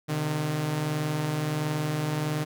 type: tone pair together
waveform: sawtooth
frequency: 130.81 / 152.25 Hz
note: C3 / D#3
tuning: 0 / -37 cents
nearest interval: minor third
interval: 263 cents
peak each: -30 / -23 dBFS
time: 0.08-2.45 s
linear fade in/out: 20 ms
effects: none